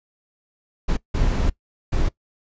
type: noise bursts at uneven times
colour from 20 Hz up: brown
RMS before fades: -19 dBFS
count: 3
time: 0.88-0.97 / 1.14-1.5 / 1.92-2.09 s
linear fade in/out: 10 ms
effects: noise-tail reverb RT60 0.1 s tail -20 dB re dry + resampled to 16000 Hz